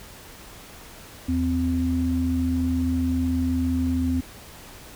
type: tone pair together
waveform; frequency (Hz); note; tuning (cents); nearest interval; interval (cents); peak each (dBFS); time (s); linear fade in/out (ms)
sine; 80.86 / 257.9; E2 / C4; -33 / -25; octave + minor sixth; 2008; -25 / -22; 1.28-4.21; 10
effects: pink hiss -44 dBFS RMS until 4.95 s